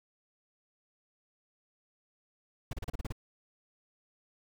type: noise bursts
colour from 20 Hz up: brown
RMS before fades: -34 dBFS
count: 8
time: 2.71-3.124 s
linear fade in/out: 5 ms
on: 22 ms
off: 34 ms
effects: none